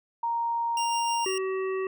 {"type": "tone", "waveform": "sine", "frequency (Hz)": 932.3, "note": "A#5", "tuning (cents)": 0, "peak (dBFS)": -25, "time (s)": [0.23, 1.25], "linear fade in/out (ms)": 5}
{"type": "tone with tremolo", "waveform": "20% pulse", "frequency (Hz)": 2800, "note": "F7", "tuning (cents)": 4, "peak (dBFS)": -25, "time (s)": [0.77, 1.38], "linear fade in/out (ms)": 2, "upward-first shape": "sine", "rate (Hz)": 6.5, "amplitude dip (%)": 25}
{"type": "harmonic tone", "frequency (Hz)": 380, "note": "F#4", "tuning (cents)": 46, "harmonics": [1, 3, 5, 7], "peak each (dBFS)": [-27, -37, -41, -44], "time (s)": [1.26, 1.87], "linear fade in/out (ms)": 2}
{"effects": []}